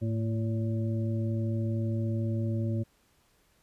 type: harmonic tone with a mistuned harmonic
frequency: 113.1 Hz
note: A2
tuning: 48 cents sharp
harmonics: 1 / 2 / 3 / 5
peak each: -28 / -34 / -38 / -42 dBFS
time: 0.01-2.84 s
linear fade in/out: 20 ms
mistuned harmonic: 1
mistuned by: -71 cents
effects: pink hiss -67 dBFS RMS until 3.62 s + resampled to 32000 Hz